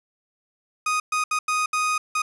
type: tone bursts at uneven times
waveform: 30% pulse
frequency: 1244.5 Hz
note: D#6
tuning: in tune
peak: -18 dBFS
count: 6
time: 0.86-1 / 1.12-1.24 / 1.31-1.39 / 1.48-1.66 / 1.73-1.98 / 2.15-2.22 s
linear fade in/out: 5 ms
effects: resampled to 24000 Hz + 8-bit